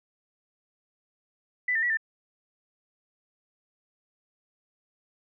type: tone with pitch steps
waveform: sine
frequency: 1990 / 1801 / 1937 / 1786 Hz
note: B6 / A6 / B6 / A6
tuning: +13 / +40 / -34 / +25 cents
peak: -23 dBFS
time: 1.68-1.972 s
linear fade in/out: 5 ms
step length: 73 ms
effects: none